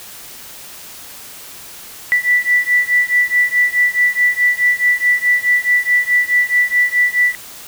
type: beating tone pair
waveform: sine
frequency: 1967 / 1971.7 Hz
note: B6 / B6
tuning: -7 / -3 cents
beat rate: 4.7 Hz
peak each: -14 / -15 dBFS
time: 2.12-7.35 s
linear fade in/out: 0 ms
effects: white hiss -35 dBFS RMS until 7.67 s